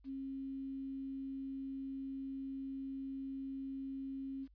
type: tone with quantisation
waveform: sine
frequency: 270 Hz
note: C#4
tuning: 45 cents flat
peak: -40 dBFS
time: 0.04-4.48 s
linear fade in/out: 50 ms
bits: 11
effects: added 50 Hz sine -62 dBFS peak until 4.54 s + resampled to 11025 Hz